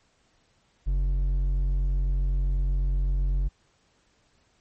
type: tone with hard clipping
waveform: sine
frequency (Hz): 46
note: F#1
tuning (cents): -9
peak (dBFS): -23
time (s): 0.86-3.49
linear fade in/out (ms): 20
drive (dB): 5
effects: pink hiss -66 dBFS RMS until 4.6 s + MP3 32 kbps